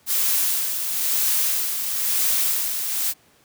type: noise with tremolo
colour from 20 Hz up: blue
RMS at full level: -20 dBFS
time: 0.06-3.14 s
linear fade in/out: 50 ms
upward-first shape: sine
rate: 1 Hz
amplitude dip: 50%
effects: pink hiss -57 dBFS RMS until 3.44 s + high-pass 100 Hz 12 dB/octave